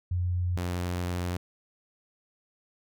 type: tone pair in turn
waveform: sine / sawtooth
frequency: 89.2 / 88.76 Hz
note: F2 / F2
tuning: +37 / +29 cents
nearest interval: unison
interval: 8 cents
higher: first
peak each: -25 / -25 dBFS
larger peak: neither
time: 0.11-0.57 / 0.57-1.37 s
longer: second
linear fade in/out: 5 ms
effects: none